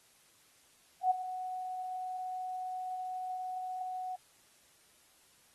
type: tone with ADSR envelope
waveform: sine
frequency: 740 Hz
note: F#5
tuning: in tune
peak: -22 dBFS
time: 1.01-4.16 s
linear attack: 98 ms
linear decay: 11 ms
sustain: -14 dB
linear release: 8 ms
effects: white hiss -65 dBFS RMS until 5.54 s + AAC 32 kbps